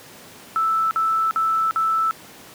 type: tone bursts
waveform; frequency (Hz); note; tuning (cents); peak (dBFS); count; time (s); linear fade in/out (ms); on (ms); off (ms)
sine; 1318; E6; -1; -17; 4; 0.56-2.11; 0; 350; 50
effects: pink hiss -43 dBFS RMS until 2.54 s + high-pass 150 Hz 12 dB/octave